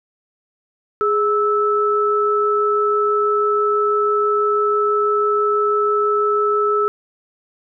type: tone pair together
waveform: sine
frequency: 416.1 / 1310 Hz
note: G#4 / E6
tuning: +3 / -11 cents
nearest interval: octave + minor sixth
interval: 1986 cents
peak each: -17 dBFS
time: 1.01-6.88 s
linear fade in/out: 0 ms
effects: none